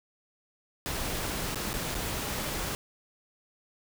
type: noise with dropouts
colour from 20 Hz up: pink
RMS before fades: -33 dBFS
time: 0.86-2.75 s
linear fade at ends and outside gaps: 0 ms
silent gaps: 1.546-1.557 / 1.731-1.739 / 1.945-1.951 s
effects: none